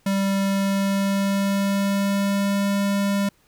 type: tone with pitch glide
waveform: square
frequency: 196 to 199.66 Hz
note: G3 to G3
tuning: 0 to +32 cents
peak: -20 dBFS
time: 0.06-3.29 s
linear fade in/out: 5 ms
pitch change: +32 cents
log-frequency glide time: 0.42-2.73 s
effects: pink hiss -61 dBFS RMS until 3.47 s